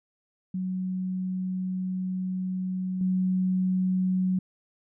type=tone with level steps; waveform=sine; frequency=185.4 Hz; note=F#3; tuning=4 cents sharp; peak=-27 / -22 dBFS; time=0.54-4.39 s; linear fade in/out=5 ms; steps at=3.01 s; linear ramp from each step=2 ms; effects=none